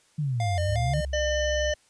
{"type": "exponential two-way sweep", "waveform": "sine", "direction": "down then up", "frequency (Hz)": [157.4, 86, 157.4], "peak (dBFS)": -24, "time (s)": [0.18, 1.01], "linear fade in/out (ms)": 10, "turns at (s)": 0.6}
{"type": "tone with vibrato", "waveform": "square", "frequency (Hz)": 652, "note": "E5", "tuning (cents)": -19, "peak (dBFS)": -29, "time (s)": [0.4, 1.05], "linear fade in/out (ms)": 2, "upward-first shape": "square", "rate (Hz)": 2.8, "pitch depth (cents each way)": 130}
{"type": "tone with pitch glide", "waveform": "sine", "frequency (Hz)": [71, 64.73], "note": ["C#2", "C2"], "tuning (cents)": [42, -18], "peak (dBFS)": -29, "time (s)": [0.66, 1.75], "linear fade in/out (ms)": 50, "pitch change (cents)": -160, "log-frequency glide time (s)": [0.93, 1.24]}
{"type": "harmonic tone", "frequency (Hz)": 602, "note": "D5", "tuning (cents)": 43, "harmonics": [1, 3, 5, 7, 9, 10], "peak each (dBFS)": [-25, -31, -34, -47, -46, -38], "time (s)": [1.13, 1.74], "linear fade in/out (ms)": 5}
{"effects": ["white hiss -62 dBFS RMS until 1.89 s", "resampled to 22050 Hz"]}